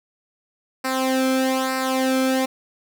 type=tone with flanger; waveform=sawtooth; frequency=261.7 Hz; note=C4; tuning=in tune; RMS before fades=-21 dBFS; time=0.84-2.46 s; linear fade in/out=10 ms; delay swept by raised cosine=0.3 to 1.07 ms; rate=1.1 Hz; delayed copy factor=-0.75; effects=none